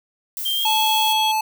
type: noise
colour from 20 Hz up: violet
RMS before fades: -28 dBFS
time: 0.37-1.13 s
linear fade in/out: 0 ms
type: tone with pitch glide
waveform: sine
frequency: 3169 to 3323 Hz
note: G7 to G#7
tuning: +18 to 0 cents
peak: -20 dBFS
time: 0.45-1.32 s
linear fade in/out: 10 ms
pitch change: +82 cents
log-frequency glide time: 0.56-0.69 s
type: tone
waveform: square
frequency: 870 Hz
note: A5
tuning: 20 cents flat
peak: -19 dBFS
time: 0.65-1.41 s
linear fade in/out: 5 ms
effects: none